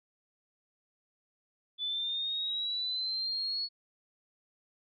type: linear sweep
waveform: sine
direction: up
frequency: 3469 to 4389 Hz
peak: -31 dBFS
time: 1.78-3.69 s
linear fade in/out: 50 ms
effects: none